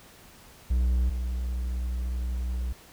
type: tone pair in turn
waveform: triangle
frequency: 61.74 / 61.49 Hz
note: B1 / B1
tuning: 0 / -7 cents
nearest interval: unison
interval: 7 cents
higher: first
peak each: -19 / -25 dBFS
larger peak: first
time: 0.7-1.1 / 1.1-2.73 s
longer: second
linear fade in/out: 10 ms
effects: pink hiss -52 dBFS RMS until 2.92 s